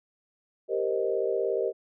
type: chord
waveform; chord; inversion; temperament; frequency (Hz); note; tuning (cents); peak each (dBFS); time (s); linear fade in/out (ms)
sine; C minor seventh; second; equal; 392 / 466.2 / 523.3 / 622.3; G4 / Bb4 / C5 / Eb5; 0 / 0 / 0 / 0; -29 / -29 / -32 / -32; 0.68-1.73; 50
effects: none